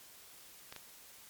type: clicks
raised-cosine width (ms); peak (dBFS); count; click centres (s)
0.2; -28; 2; 0.725 / 0.763
effects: white hiss -56 dBFS RMS until 1.29 s + MP3 96 kbps